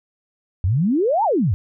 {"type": "exponential two-way sweep", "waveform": "sine", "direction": "up then down", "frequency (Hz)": [82.41, 946, 82.41], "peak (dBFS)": -15, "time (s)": [0.64, 1.54], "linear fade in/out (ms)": 0, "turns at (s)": 1.24, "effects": []}